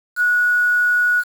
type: tone with quantisation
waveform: sine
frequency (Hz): 1461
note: F#6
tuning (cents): -22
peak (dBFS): -13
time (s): 0.16-1.24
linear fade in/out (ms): 50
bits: 6
effects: none